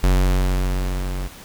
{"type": "tone with level ramp", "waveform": "square", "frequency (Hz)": 46.25, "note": "F#1", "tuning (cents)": 0, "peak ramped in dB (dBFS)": [-13, -25], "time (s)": [0.03, 1.28], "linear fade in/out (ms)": 10, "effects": ["pink hiss -41 dBFS RMS until 1.44 s"]}